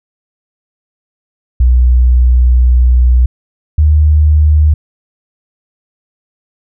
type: tone pair in turn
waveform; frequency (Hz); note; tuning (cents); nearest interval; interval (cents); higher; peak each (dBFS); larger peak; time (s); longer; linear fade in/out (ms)
sine; 61.74 / 75.9; B1 / D#2; 0 / -42; major third; 358; second; -4; neither; 1.6-3.26 / 3.78-4.74; first; 5
effects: none